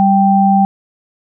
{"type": "tone pair together", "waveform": "sine", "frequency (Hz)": [196, 784], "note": ["G3", "G5"], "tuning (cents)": [0, 0], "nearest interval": "2 octaves", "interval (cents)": 2400, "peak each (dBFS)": -10, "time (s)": [0, 0.65], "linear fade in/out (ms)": 0, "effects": []}